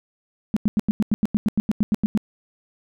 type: tone bursts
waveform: sine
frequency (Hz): 211.4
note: G#3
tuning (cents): +31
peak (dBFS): -15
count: 15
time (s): 0.54-2.175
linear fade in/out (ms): 0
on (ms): 25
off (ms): 90
effects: none